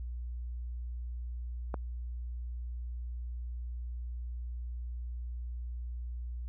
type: click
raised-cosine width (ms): 1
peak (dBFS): -21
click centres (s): 1.742
effects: added 60 Hz sine -36 dBFS peak until 6.48 s